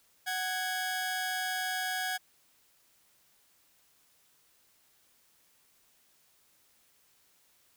sawtooth tone pair together, 743.8 / 1655 Hz, F#5 / G#6, +9 / -6 cents, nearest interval octave + major second, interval 1385 cents, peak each -31 / -30 dBFS, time 0.26-2.18 s, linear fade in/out 20 ms, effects white hiss -67 dBFS RMS until 7.76 s

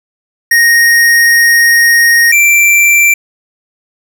square tone pair in turn, 1864.7 / 2349 Hz, A#6 / D7, 0 / 0 cents, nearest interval major third, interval 400 cents, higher second, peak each -5 dBFS, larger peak neither, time 0.51-2.32 / 2.32-3.14 s, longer first, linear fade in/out 5 ms, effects none

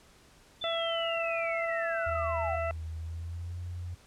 sine linear sweep, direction down, 3539 to 671 Hz, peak -34 dBFS, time 0.61-2.58 s, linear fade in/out 10 ms
harmonic tone, 666 Hz, E5, 18 cents sharp, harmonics 1 / 2 / 3 / 4, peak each -31 / -37 / -41 / -43 dBFS, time 0.64-2.71 s, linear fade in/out 0 ms
sine tone with pitch glide, 80.5 to 88.29 Hz, E2 to F2, -41 to +19 cents, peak -35 dBFS, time 2.06-3.95 s, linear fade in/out 10 ms, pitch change +160 cents, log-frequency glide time 2.96-3.59 s
effects pink hiss -59 dBFS RMS until 4.06 s + low-pass 10000 Hz 12 dB/octave

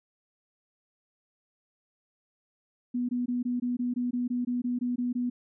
sine tone bursts, 245.4 Hz, B3, 11 cents flat, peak -26 dBFS, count 14, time 2.94-5.3 s, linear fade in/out 10 ms, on 150 ms, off 20 ms, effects none

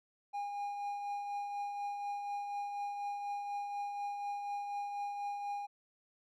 triangle tone with tremolo, 813 Hz, G#5, 37 cents flat, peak -33 dBFS, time 0.33-5.67 s, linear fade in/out 20 ms, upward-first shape triangle, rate 4.1 Hz, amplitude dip 40%, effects none

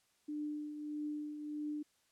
sine tone with tremolo, 298.7 Hz, D4, 29 cents sharp, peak -36 dBFS, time 0.28-1.83 s, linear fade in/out 10 ms, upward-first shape triangle, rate 1.6 Hz, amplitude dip 55%, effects white hiss -74 dBFS RMS until 2.11 s + low-pass 10000 Hz 12 dB/octave

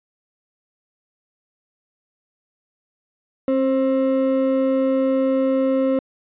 triangle ring-modulated tone, 398.1 Hz, G4, 27 cents sharp, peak -11 dBFS, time 3.48-5.99 s, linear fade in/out 2 ms, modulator 131 Hz, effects resampled to 8000 Hz

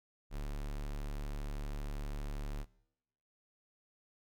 square tone, 36.28 Hz, D1, 20 cents flat, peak -38 dBFS, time 0.3-2.66 s, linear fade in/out 50 ms, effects noise-tail reverb RT60 0.9 s tail -22 dB re dry

